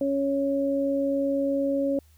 sine tone pair together, 277.2 / 554.4 Hz, C#4 / C#5, 0 / 0 cents, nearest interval octave, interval 1200 cents, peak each -25 dBFS, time 0.01-1.99 s, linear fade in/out 2 ms, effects added 77 Hz sine -54 dBFS peak until 2.17 s + white hiss -64 dBFS RMS until 2.17 s

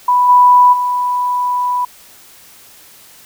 sine tone with level steps, 987.8 Hz, B5, in tune, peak -8 / -4 / -13 dBFS, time 0.08-1.85 s, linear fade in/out 5 ms, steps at 0.28 / 0.72 s, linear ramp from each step 20 ms, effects white hiss -42 dBFS RMS until 3.25 s

